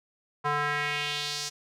square tone with band-pass filter sweep, 146.83 Hz, D3, in tune, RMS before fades -30 dBFS, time 0.44-1.5 s, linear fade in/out 20 ms, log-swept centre 1100 to 5900 Hz, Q 2.1, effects none

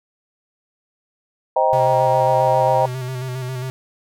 sine chord, C minor seventh, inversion none, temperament just, 523.3 / 627.9 / 784.9 / 941.9 Hz, C5 / Eb5 / G5 / Bb5, 0 / +16 / +2 / +18 cents, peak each -19 dBFS, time 1.56-2.86 s, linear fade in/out 5 ms
square tone with vibrato, 128.2 Hz, C3, 35 cents flat, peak -25 dBFS, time 1.73-3.7 s, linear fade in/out 0 ms, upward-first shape square, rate 7.4 Hz, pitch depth 34 cents each way
effects none

